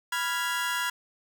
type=chord; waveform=30% pulse; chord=F diminished; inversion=second; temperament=equal; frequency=987.8 / 1396.9 / 1661.2 Hz; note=Cb6 / F6 / Ab6; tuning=0 / 0 / 0 cents; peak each=-29 dBFS; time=0.12-0.9 s; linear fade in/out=5 ms; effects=none